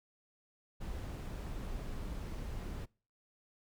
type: noise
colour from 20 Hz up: brown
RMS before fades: -41 dBFS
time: 0.8-2.86 s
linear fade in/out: 20 ms
effects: noise-tail reverb RT60 0.4 s tail -25 dB re dry